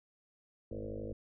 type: tone with frequency modulation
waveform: sine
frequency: 279.1 Hz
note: C#4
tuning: 12 cents sharp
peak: -38 dBFS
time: 0.71-1.13 s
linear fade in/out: 5 ms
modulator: 52.1 Hz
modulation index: 5.2
effects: none

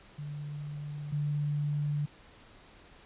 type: tone pair in turn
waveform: sine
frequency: 146.83 / 146.83 Hz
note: D3 / D3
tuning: 0 / 0 cents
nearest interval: unison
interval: 0 cents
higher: neither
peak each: -36 / -28 dBFS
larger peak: second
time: 0.18-1.12 / 1.12-2.06 s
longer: neither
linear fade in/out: 10 ms
effects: pink hiss -56 dBFS RMS until 3.05 s + resampled to 8000 Hz

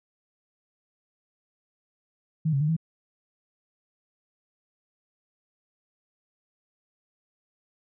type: tone with pitch steps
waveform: sine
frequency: 157.9 / 137.8 / 151.2 / 162.2 Hz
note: D#3 / C#3 / D#3 / E3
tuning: +26 / -10 / -49 / -28 cents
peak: -21 dBFS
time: 2.45-2.766 s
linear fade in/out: 10 ms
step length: 79 ms
effects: none

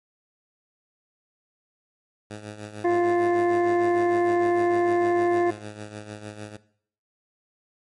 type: tone with tremolo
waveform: 10% pulse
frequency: 105.5 Hz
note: G#2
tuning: 28 cents sharp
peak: -25 dBFS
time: 2.3-6.57 s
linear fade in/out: 10 ms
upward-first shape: triangle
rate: 6.6 Hz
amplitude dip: 70%
type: harmonic tone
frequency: 349.2 Hz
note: F4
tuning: in tune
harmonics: 1 / 2 / 3 / 5 / 6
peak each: -19 / -25 / -33 / -34 / -41 dBFS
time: 2.84-5.51 s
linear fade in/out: 10 ms
effects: noise-tail reverb RT60 0.6 s tail -17 dB re dry + MP3 48 kbps

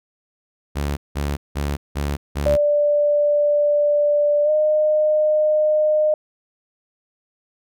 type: tone bursts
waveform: sawtooth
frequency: 71.9 Hz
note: D2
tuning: 36 cents flat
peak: -17 dBFS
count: 5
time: 0.75-2.57 s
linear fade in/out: 20 ms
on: 220 ms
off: 180 ms
type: tone with pitch glide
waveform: sine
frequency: 587.3 to 611.5 Hz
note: D5 to D#5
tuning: 0 to -30 cents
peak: -14 dBFS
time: 2.46-6.14 s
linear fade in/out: 2 ms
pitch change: +70 cents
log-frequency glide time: 4.44-4.5 s
effects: none

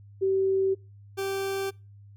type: tone pair in turn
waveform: sine / 40% pulse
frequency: 384.8 / 390.2 Hz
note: G4 / G4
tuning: -32 / -8 cents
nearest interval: unison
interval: 24 cents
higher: second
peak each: -21 / -27 dBFS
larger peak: first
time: 0.21-0.75 / 1.17-1.71 s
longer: neither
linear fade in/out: 20 ms
effects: noise-tail reverb RT60 0.3 s tail -25 dB re dry + added 101 Hz sine -47 dBFS peak until 2.16 s

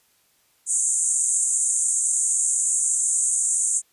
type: band-pass noise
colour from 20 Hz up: white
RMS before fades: -22 dBFS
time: 0.66-3.82 s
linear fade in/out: 50 ms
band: 6700 to 9200 Hz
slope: 96 dB/octave
effects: white hiss -63 dBFS RMS until 3.92 s + resampled to 32000 Hz

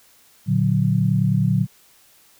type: chord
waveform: sine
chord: Bb augmented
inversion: none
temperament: equal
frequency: 116.54 / 146.83 / 185 Hz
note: Bb2 / D3 / F#3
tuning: 0 / 0 / 0 cents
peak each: -20 dBFS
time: 0.46-1.67 s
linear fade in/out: 50 ms
effects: white hiss -54 dBFS RMS until 2.39 s

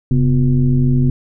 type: tone with frequency modulation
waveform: sine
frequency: 135.1 Hz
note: C#3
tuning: 44 cents flat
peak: -10 dBFS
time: 0.11-1.1 s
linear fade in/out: 2 ms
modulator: 113 Hz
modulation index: 1
effects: none

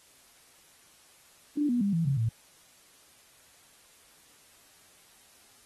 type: tone with pitch steps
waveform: sine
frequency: 293.7 / 242.7 / 200.6 / 165.79 / 137.02 / 113.24 Hz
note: D4 / B3 / G3 / E3 / C#3 / A#2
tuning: 0 / -30 / +40 / +10 / -20 / -50 cents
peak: -24 dBFS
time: 1.57-2.29 s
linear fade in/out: 5 ms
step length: 120 ms
effects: white hiss -59 dBFS RMS until 5.65 s + AAC 32 kbps

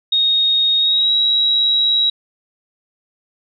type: tone with pitch glide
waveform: sine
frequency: 3729 to 3861 Hz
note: A#7 to B7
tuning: 0 to -40 cents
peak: -12 dBFS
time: 0.12-2.1 s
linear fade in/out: 5 ms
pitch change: +60 cents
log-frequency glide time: 0.78-1.11 s
effects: none

